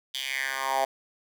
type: tone with high-pass filter sweep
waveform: 10% pulse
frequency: 134.3 Hz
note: C3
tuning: 46 cents sharp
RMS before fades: -29 dBFS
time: 0.14-0.85 s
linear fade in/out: 5 ms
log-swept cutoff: 3400 to 690 Hz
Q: 4
effects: none